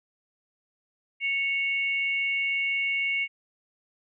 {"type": "tone pair together", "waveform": "sine", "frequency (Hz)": [2209, 2783], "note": ["C#7", "F7"], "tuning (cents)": [-7, -7], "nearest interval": "major third", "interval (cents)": 400, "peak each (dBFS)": [-25, -31], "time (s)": [1.2, 3.28], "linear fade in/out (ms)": 50, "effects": []}